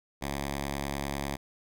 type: tone with notch filter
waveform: 5% pulse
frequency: 70 Hz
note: C#2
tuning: 18 cents sharp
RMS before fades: -34 dBFS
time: 0.21-1.37 s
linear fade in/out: 20 ms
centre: 450 Hz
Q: 1.7
effects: none